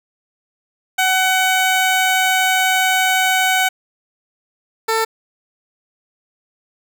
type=tone pair in turn; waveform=15% pulse; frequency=751 / 446.5 Hz; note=F#5 / A4; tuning=+26 / +25 cents; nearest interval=major sixth; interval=901 cents; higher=first; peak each=-7 / -9 dBFS; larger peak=first; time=0.98-3.69 / 4.88-5.05 s; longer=first; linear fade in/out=10 ms; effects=none